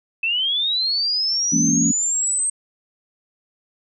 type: linear sweep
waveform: sine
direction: up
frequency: 2604 to 8372 Hz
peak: -18 dBFS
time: 0.23-2.5 s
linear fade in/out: 5 ms
type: chord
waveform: sine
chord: A# half-diminished seventh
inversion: second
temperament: just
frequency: 167.82 / 209.8 / 233.1 / 279.7 Hz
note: E3 / G#3 / A#3 / C#4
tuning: +31 / +18 / 0 / +16 cents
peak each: -23 / -26 / -21 / -21 dBFS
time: 1.52-1.92 s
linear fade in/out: 10 ms
effects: none